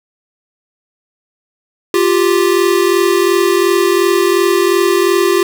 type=tone pair together; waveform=square; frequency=349.2 / 392 Hz; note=F4 / G4; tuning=0 / 0 cents; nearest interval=major second; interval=200 cents; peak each=-13 dBFS; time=1.94-5.43 s; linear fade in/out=2 ms; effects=none